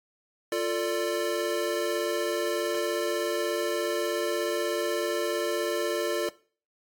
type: chord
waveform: square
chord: D minor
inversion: first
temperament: equal with one note detuned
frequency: 349.2 / 445.9 / 587.3 Hz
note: F4 / A4 / D5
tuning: 0 / +23 / 0 cents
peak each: -31 dBFS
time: 0.52-6.29 s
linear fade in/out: 2 ms
effects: noise-tail reverb RT60 0.4 s tail -19 dB re dry + AAC 64 kbps